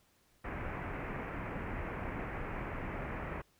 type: low-pass noise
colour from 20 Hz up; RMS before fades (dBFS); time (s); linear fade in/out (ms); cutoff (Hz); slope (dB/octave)
pink; -40; 0.44-3.42; 10; 2400; 48
effects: pink hiss -70 dBFS RMS until 3.59 s